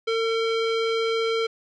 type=tone with low-pass filter; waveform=square; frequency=452.6 Hz; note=A4; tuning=49 cents sharp; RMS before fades=-24 dBFS; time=0.07-1.47 s; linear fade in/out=10 ms; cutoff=3600 Hz; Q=1.9; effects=none